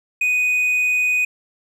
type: tone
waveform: triangle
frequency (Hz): 2489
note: D#7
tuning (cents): 0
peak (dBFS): -14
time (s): 0.21-1.25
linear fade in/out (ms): 5
effects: none